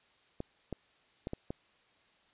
clicks, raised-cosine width 2 ms, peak -23 dBFS, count 5, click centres 0.404 / 0.727 / 1.271 / 1.334 / 1.505 s, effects white hiss -67 dBFS RMS until 2.33 s + resampled to 8000 Hz

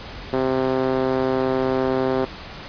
5% pulse tone with band-pass filter, 130.81 Hz, C3, in tune, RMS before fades -21 dBFS, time 0.33-2.25 s, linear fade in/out 2 ms, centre 360 Hz, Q 1.5, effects pink hiss -36 dBFS RMS until 2.68 s + resampled to 11025 Hz

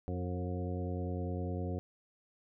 harmonic tone with a mistuned harmonic, 89.9 Hz, F#2, 49 cents flat, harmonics 1 / 2 / 3 / 4 / 5 / 6 / 8, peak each -36 / -41 / -43 / -45 / -45 / -46 / -49 dBFS, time 0.08-1.79 s, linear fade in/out 0 ms, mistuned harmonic 5, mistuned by +18 cents, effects none

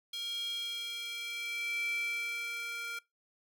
square tone with high-pass filter sweep, 466.2 Hz, A#4, in tune, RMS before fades -38 dBFS, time 0.13-2.99 s, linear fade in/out 5 ms, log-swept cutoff 3500 to 1800 Hz, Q 6.8, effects noise-tail reverb RT60 0.2 s tail -22 dB re dry

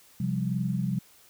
sine chord, C suspended fourth, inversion none, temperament just, 130.81 / 174.42 / 196.22 Hz, C3 / F3 / G3, 0 / -2 / +2 cents, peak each -30 dBFS, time 0.2-0.99 s, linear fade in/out 5 ms, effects white hiss -57 dBFS RMS until 1.29 s

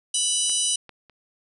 harmonic tone, 987.8 Hz, B5, in tune, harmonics 3 / 4 / 5 / 6 / 7 / 8 / 9 / 10, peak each -27 / -32 / -36 / -27 / -36 / -36 / -25 / -31 dBFS, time 0.14-0.76 s, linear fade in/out 5 ms
clicks, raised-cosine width 0.3 ms, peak -25 / -26 / -35 dBFS, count 3, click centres 0.496 / 0.893 / 1.097 s
effects none

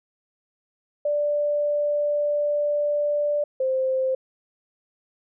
sine tone pair in turn, 587.3 / 523.2 Hz, D5 / C5, 0 / 0 cents, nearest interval major second, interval 200 cents, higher first, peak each -20 dBFS, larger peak neither, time 1.05-3.44 / 3.6-4.15 s, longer first, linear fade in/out 5 ms, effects none

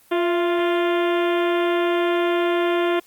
harmonic tone with a mistuned harmonic, 349.2 Hz, F4, in tune, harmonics 1 / 2 / 3 / 4 / 5 / 6 / 7 / 8 / 9 / 10, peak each -19 / -25 / -29 / -31 / -33 / -35 / -36 / -37 / -38 / -39 dBFS, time 0.11-3 s, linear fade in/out 10 ms, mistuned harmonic 2, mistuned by -52 cents, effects white hiss -54 dBFS RMS until 3.06 s + Opus 24 kbps

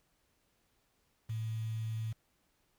sine tone with quantisation, 111.4 Hz, A2, 22 cents sharp, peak -34 dBFS, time 1.29-2.13 s, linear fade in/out 10 ms, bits 9, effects pink hiss -75 dBFS RMS until 2.78 s

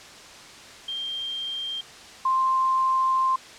sine tone pair in turn, 3182 / 1048.8 Hz, G7 / C6, +25 / +4 cents, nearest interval octave + perfect fifth, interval 1921 cents, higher first, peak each -28 / -19 dBFS, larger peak second, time 0.88-1.81 / 2.25-3.36 s, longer second, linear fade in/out 5 ms, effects white hiss -44 dBFS RMS until 3.58 s + low-pass 6000 Hz 12 dB/octave

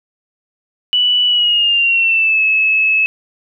sine tone with pitch glide, 2960 to 2592 Hz, F#7 to E7, 0 to -30 cents, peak -10 dBFS, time 0.93-3.06 s, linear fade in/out 0 ms, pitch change -230 cents, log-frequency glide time 1.26-2.42 s, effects none

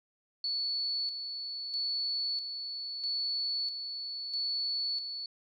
sine tone with tremolo, 4435 Hz, C#8, in tune, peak -30 dBFS, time 0.44-5.26 s, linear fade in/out 2 ms, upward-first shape square, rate 0.77 Hz, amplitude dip 50%, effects none

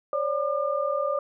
sine tone cluster, 544 / 584 / 1202 Hz, C#5 / D5 / D6, -33 / -10 / +40 cents, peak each -28 / -27 / -29 dBFS, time 0.13-1.19 s, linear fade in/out 2 ms, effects none

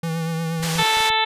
square tone with vibrato, 163.9 Hz, E3, 10 cents flat, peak -23 dBFS, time 0.03-0.83 s, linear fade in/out 5 ms, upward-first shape triangle, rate 8.4 Hz, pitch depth 38 cents each way
clicks, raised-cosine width 5 ms, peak -28 dBFS, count 7, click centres 0.601 / 0.64 / 0.757 / 0.799 / 0.971 / 1.005 / 1.103 s
white band-pass noise, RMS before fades -28 dBFS, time 0.62-1.1 s, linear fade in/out 10 ms, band 400 to 6900 Hz, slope 12 dB/octave
harmonic tone, 440.2 Hz, A4, 1 cent sharp, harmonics 1 / 2 / 3 / 4 / 5 / 6 / 7 / 8 / 9, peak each -31 / -20 / -29 / -27 / -26 / -28 / -30 / -24 / -28 dBFS, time 0.78-1.25 s, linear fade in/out 10 ms
effects resampled to 32000 Hz

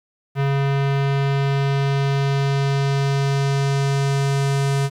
square tone with low-pass filter sweep, 138.59 Hz, C#3, in tune, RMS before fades -19 dBFS, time 0.35-4.9 s, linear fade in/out 50 ms, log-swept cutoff 2500 to 9400 Hz, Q 1, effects 8-bit

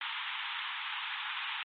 white band-pass noise, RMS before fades -38 dBFS, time 0.01-1.63 s, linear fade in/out 2 ms, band 830 to 3600 Hz, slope 96 dB/octave, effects MP3 32 kbps

